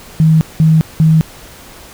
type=tone bursts; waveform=sine; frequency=158.9 Hz; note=D#3; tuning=37 cents sharp; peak=-5 dBFS; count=3; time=0.2-1.21 s; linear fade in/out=0 ms; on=210 ms; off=190 ms; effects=pink hiss -36 dBFS RMS until 1.93 s